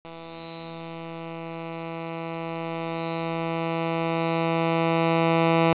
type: tone with level ramp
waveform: 10% pulse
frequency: 165.1 Hz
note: E3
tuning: 3 cents sharp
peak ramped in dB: -30 to -9 dBFS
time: 0.05-5.73 s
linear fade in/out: 0 ms
effects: resampled to 8000 Hz + 8-bit